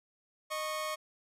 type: tone pair together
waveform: sawtooth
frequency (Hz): 617.4 / 1100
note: D#5 / C#6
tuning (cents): -14 / -14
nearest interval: minor seventh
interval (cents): 1000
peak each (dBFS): -33 / -33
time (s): 0.5-0.96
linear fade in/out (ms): 20
effects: resampled to 32000 Hz